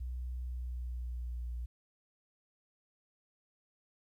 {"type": "tone with pitch glide", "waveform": "sine", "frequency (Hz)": [62.1, 59.64], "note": ["B1", "A#1"], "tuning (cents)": [10, 40], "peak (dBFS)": -35, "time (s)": [0, 1.66], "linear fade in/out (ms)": 10, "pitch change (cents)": -70, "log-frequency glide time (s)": [0.43, 1.54], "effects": ["tanh soft clip ceiling -33 dBFS", "12-bit"]}